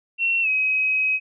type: tone with pitch glide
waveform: sine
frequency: 2720 to 2538 Hz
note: F7 to D#7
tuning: -46 to +34 cents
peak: -18 dBFS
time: 0.18-1.2 s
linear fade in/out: 50 ms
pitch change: -120 cents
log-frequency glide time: 0.42-0.48 s
effects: none

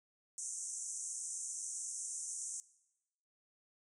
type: band-pass noise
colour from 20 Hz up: pink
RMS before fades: -43 dBFS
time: 0.38-2.6 s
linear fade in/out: 0 ms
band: 6000 to 9400 Hz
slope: 96 dB/octave
effects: noise-tail reverb RT60 0.9 s tail -19 dB re dry

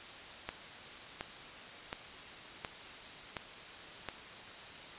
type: click train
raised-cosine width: 0.3 ms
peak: -21 dBFS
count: 6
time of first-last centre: 0.49-4.087 s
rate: 1.39 Hz
effects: white hiss -48 dBFS RMS until 4.98 s + resampled to 8000 Hz

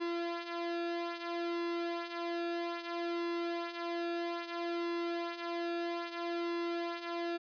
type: tone with flanger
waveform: sawtooth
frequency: 341.7 Hz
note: F4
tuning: 38 cents flat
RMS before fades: -37 dBFS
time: 0-7.38 s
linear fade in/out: 20 ms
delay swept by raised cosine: 1.6 to 3.9 ms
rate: 0.61 Hz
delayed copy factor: -0.6
effects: resampled to 11025 Hz

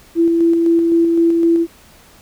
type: tone with tremolo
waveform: sine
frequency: 334.8 Hz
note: E4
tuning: 27 cents sharp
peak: -9 dBFS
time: 0.15-1.67 s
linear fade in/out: 50 ms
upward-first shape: square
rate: 3.9 Hz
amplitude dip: 25%
effects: pink hiss -46 dBFS RMS until 2.21 s

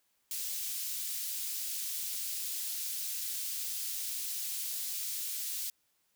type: high-pass noise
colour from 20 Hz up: white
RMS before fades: -37 dBFS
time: 0.31-5.7 s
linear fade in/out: 2 ms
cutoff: 3800 Hz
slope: 12 dB/octave
effects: white hiss -75 dBFS RMS until 6.15 s

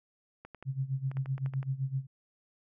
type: clicks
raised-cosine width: 0.5 ms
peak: -31 dBFS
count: 10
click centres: 0.45 / 0.547 / 0.626 / 1.115 / 1.17 / 1.259 / 1.38 / 1.461 / 1.537 / 1.629 s
type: tone with tremolo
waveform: sine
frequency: 133.9 Hz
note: C3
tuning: 40 cents sharp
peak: -27 dBFS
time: 0.65-2.07 s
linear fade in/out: 50 ms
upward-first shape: sine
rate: 7.8 Hz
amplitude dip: 85%
effects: none

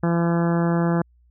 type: harmonic tone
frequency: 169.6 Hz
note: E3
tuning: 50 cents sharp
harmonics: 1 / 2 / 3 / 4 / 5 / 6 / 7 / 8 / 9 / 10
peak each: -19 / -25 / -29 / -31 / -33 / -35 / -36 / -37 / -38 / -39 dBFS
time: 0.03-1.02 s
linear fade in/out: 5 ms
effects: added 60 Hz sine -54 dBFS peak until 1.3 s

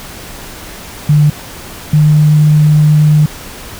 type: tone pair in turn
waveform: sine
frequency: 148.9 / 151.42 Hz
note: D3 / D#3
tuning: +24 / -47 cents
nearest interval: unison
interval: 29 cents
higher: second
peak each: -4 dBFS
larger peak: neither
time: 1.09-1.3 / 1.93-3.26 s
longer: second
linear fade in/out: 5 ms
effects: pink hiss -29 dBFS RMS until 3.79 s

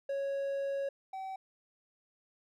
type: tone pair in turn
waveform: triangle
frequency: 553 / 765.7 Hz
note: C#5 / G5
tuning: -4 / -41 cents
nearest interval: tritone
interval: 563 cents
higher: second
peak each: -30 / -36 dBFS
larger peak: first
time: 0.09-0.89 / 1.13-1.36 s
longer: first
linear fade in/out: 5 ms
effects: none

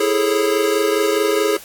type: chord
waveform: square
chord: A major seventh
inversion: second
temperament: equal with one note detuned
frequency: 329.6 / 415.3 / 440 / 543.3 Hz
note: E4 / G#4 / A4 / C#5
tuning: 0 / 0 / 0 / -35 cents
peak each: -24 / -18 / -23 / -24 dBFS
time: 0-1.57 s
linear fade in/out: 5 ms
effects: white hiss -39 dBFS RMS until 1.64 s + AAC 64 kbps

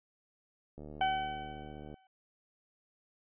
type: click train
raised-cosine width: 2 ms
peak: -34 dBFS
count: 88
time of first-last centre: 0.78-1.942 s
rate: 74.9 Hz
type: tone with exponential decay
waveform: 40% pulse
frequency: 760 Hz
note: F#5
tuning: 46 cents sharp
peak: -25 dBFS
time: 1.01-2.07 s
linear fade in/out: 2 ms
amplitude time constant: 230 ms
effects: resampled to 8000 Hz

